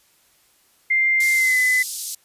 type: tone with pitch glide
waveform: sine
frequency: 2098 to 2016 Hz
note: C7 to B6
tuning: +4 to +35 cents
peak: -15 dBFS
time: 0.9-1.83 s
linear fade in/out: 10 ms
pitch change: -69 cents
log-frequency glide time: 1.33-1.57 s
type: band-pass noise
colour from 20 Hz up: white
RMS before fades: -30 dBFS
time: 1.2-2.15 s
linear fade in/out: 5 ms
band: 4400 to 12000 Hz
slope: 24 dB/octave
effects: white hiss -59 dBFS RMS until 2.24 s + resampled to 32000 Hz